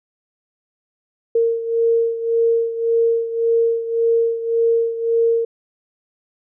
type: beating tone pair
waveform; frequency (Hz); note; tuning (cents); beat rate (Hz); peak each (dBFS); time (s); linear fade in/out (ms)
sine; 460 / 461.8; A#4 / A#4; -23 / -16; 1.8; -16 / -21; 1.35-5.45; 5
effects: none